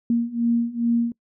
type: beating tone pair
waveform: sine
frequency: 233.2 / 235.6 Hz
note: A#3 / A#3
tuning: +1 / +19 cents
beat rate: 2.4 Hz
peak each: -23 / -21 dBFS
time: 0.1-1.12 s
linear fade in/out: 2 ms
effects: noise-tail reverb RT60 0.1 s tail -24 dB re dry